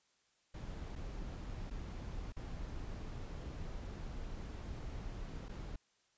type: noise with dropouts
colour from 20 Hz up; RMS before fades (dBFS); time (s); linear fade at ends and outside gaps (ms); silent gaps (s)
brown; -44; 0.54-5.76; 5; 0.955-0.959 / 1.7-1.708 / 2.323-2.365 / 5.485-5.492
effects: white hiss -75 dBFS RMS until 6.17 s + resampled to 16000 Hz